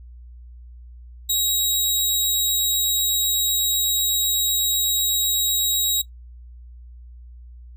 15% pulse tone, 3823 Hz, A#7, 43 cents sharp, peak -11 dBFS, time 1.29-6.02 s, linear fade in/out 10 ms, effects noise-tail reverb RT60 0.1 s tail -17 dB re dry + added 60 Hz sine -39 dBFS peak until 7.76 s

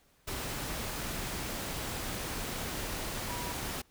sine tone in noise, 969 Hz, B5, 33 cents flat, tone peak -40 dBFS, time 3.29-3.53 s, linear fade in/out 10 ms, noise pink, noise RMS -37 dBFS, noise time 0.27-3.82 s, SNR -6 dB, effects pink hiss -67 dBFS RMS until 3.9 s

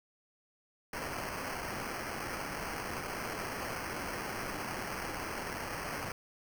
violet noise with sample-and-hold, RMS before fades -39 dBFS, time 0.93-6.12 s, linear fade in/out 2 ms, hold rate 3675 Hz, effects none

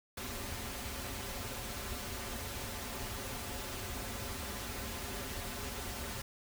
pink noise with comb filter, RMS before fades -41 dBFS, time 0.17-6.22 s, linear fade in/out 5 ms, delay 6.3 ms, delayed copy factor -0.75, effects none

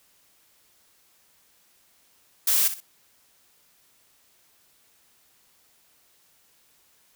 blue noise with echo, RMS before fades -21 dBFS, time 2.47-2.68 s, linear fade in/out 5 ms, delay 62 ms, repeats 2, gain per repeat -11 dB, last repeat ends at 2.804 s, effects white hiss -62 dBFS RMS until 7.15 s

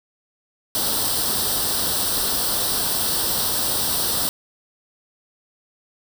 white noise with comb filter, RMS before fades -22 dBFS, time 0.75-4.29 s, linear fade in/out 0 ms, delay 0.22 ms, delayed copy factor +0.75, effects none

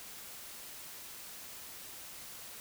silence, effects white hiss -48 dBFS RMS until 2.6 s

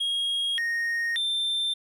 triangle tone with pitch steps, 3273 / 1858 / 3570 Hz, G#7 / A#6 / A7, -26 / -6 / +24 cents, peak -23 dBFS, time 0-1.74 s, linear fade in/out 10 ms, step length 580 ms, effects none

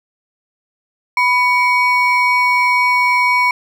triangle ring-modulated tone, 1620 Hz, G#6, 43 cents flat, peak -6 dBFS, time 1.17-3.51 s, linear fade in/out 2 ms, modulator 629 Hz, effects none

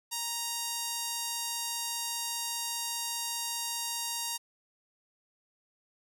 5% pulse tone with notch filter, 935 Hz, A#5, 5 cents sharp, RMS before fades -35 dBFS, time 0.11-4.38 s, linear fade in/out 20 ms, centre 2100 Hz, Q 1.6, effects none

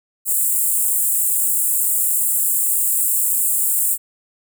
pink high-pass noise, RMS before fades -18 dBFS, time 0.25-3.98 s, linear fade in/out 50 ms, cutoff 7500 Hz, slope 96 dB/octave, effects none

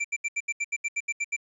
square tone bursts, 2349 Hz, D7, in tune, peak -26 dBFS, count 12, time 0-1.365 s, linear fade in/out 10 ms, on 45 ms, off 75 ms, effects resampled to 24000 Hz + 10-bit

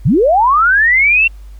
sine linear sweep, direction up, 93.9 to 2748 Hz, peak -7 dBFS, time 0.05-1.28 s, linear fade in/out 10 ms, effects added 50 Hz sine -30 dBFS peak until 1.59 s + pink hiss -52 dBFS RMS until 1.59 s

